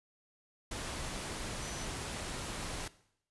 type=tone in noise; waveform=sine; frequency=6000 Hz; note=F#8; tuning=23 cents sharp; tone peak=-48 dBFS; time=1.62-1.85 s; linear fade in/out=5 ms; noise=pink; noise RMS=-40 dBFS; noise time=0.71-2.88 s; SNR=-11 dB; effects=noise-tail reverb RT60 0.7 s tail -18 dB re dry + resampled to 24000 Hz